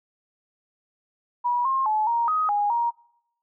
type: tone with pitch steps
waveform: sine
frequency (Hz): 969 / 1066 / 859 / 937 / 1256 / 823 / 942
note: B5 / C6 / A5 / A#5 / D#6 / G#5 / A#5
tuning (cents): -33 / +32 / -42 / +9 / +16 / -16 / +18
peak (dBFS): -20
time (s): 1.44-2.91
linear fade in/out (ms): 20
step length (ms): 210
effects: noise-tail reverb RT60 0.8 s tail -25 dB re dry